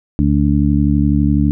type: harmonic tone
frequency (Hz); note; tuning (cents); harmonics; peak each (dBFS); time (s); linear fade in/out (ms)
72; D2; -34; 1 / 2 / 3 / 4; -16 / -16 / -16 / -16; 0.19-1.51; 0
effects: none